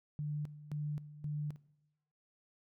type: tone with tremolo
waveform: sine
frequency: 148.7 Hz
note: D3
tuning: 22 cents sharp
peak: -35 dBFS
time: 0.19-1.56 s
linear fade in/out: 0 ms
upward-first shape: square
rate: 1.9 Hz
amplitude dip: 80%
effects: noise-tail reverb RT60 0.9 s tail -20 dB re dry